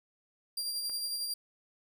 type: tone with tremolo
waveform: sawtooth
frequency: 4759 Hz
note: D8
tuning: 22 cents sharp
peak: -29 dBFS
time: 0.57-1.34 s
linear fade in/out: 5 ms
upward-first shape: sine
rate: 11 Hz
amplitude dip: 35%
type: click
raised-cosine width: 0.5 ms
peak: -37 dBFS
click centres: 0.897 s
effects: none